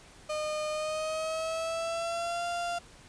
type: tone with pitch glide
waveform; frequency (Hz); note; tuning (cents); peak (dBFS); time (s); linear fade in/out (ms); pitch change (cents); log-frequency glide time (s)
35% pulse; 611 to 693.8; D#5 to F5; -32 to -12; -29; 0.29-2.79; 10; +220; 0.7-2.46
effects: pink hiss -54 dBFS RMS until 3.08 s + resampled to 22050 Hz